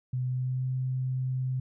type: tone with pitch glide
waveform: sine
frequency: 126.8 to 129.24 Hz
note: B2 to C3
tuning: +46 to -21 cents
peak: -27 dBFS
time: 0.13-1.6 s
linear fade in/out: 5 ms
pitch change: +33 cents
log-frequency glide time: 0.25-0.69 s
effects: none